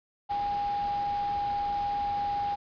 sine tone in noise, 814 Hz, G#5, 35 cents flat, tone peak -27 dBFS, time 0.29-2.56 s, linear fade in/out 20 ms, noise pink, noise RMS -43 dBFS, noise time 0.29-2.56 s, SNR +13 dB, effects resampled to 11025 Hz

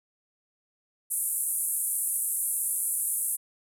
white band-pass noise, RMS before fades -29 dBFS, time 1.1-3.37 s, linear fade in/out 20 ms, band 8800 to 12000 Hz, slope 48 dB/octave, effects none

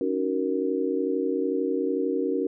sine chord, D# minor seventh, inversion third, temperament just, 280 / 311.1 / 373.4 / 466.7 Hz, C#4 / D#4 / F#4 / A#4, +18 / 0 / +16 / +2 cents, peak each -28 / -32 / -28 / -28 dBFS, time 0.01-2.47 s, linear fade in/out 2 ms, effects none

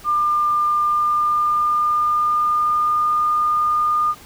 sine tone with pitch glide, 1199 to 1215 Hz, D6 to D#6, +36 to -42 cents, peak -15 dBFS, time 0.04-4.15 s, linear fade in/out 50 ms, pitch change +22 cents, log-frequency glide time 0.7-3.09 s, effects pink hiss -43 dBFS RMS until 4.25 s

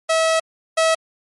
sawtooth tone pair in turn, 647 / 647 Hz, E5 / E5, -32 / -32 cents, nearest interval unison, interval 0 cents, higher neither, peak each -11 / -10 dBFS, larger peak second, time 0.09-0.4 / 0.77-0.95 s, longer first, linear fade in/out 10 ms, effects MP3 48 kbps

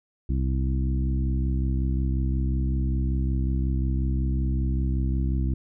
harmonic tone with a mistuned harmonic, 65.4 Hz, C2, in tune, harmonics 1 / 2 / 3 / 4 / 5, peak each -23 / -29 / -33 / -35 / -37 dBFS, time 0.29-5.54 s, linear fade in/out 5 ms, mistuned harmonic 1, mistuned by -16 cents, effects none

